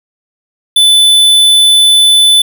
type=tone; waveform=square; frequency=3500 Hz; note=A7; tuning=10 cents flat; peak=-4 dBFS; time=0.76-2.42 s; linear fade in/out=5 ms; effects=none